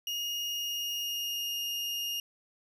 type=tone with pitch glide; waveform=35% pulse; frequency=2860 to 2839 Hz; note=F7 to F7; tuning=+41 to +28 cents; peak=-30 dBFS; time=0.07-2.2 s; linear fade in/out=2 ms; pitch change=-13 cents; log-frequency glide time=0.38-1.61 s; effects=none